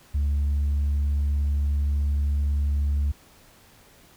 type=tone with tanh clipping; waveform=sine; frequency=71.8 Hz; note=D2; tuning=39 cents flat; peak=-21 dBFS; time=0.14-3.12 s; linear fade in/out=10 ms; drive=1 dB; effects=pink hiss -54 dBFS RMS until 4.16 s